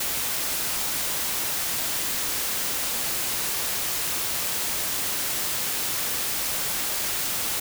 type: noise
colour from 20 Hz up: white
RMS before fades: -27 dBFS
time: 0-7.6 s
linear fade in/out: 5 ms
effects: none